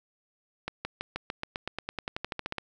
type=accelerating click train; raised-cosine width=0.3 ms; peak=-16 dBFS; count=19; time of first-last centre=0.68-2.583 s; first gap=170 ms; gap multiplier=0.94; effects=none